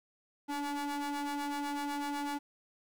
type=ring-modulated tone; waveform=45% pulse; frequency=286 Hz; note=D4; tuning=46 cents flat; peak=-31 dBFS; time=0.48-2.39 s; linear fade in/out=20 ms; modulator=576 Hz; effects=none